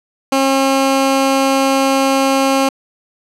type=tone; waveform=15% pulse; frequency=270 Hz; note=C#4; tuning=45 cents flat; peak=-5 dBFS; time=0.32-2.69 s; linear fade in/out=5 ms; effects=low-pass 11000 Hz 12 dB/octave